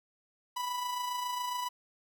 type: tone with amplitude modulation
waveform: 45% pulse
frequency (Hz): 987.8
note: B5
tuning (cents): 0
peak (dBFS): -31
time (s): 0.56-1.69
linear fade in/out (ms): 10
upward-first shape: sine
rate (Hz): 27.3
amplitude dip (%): 40
effects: none